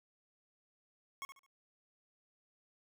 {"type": "tone with echo", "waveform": "25% pulse", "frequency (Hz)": 1095, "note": "C#6", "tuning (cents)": -22, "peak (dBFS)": -37, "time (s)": [1.22, 1.25], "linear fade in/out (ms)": 0, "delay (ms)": 71, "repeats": 3, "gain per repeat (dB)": -10, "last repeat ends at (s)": 1.463, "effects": []}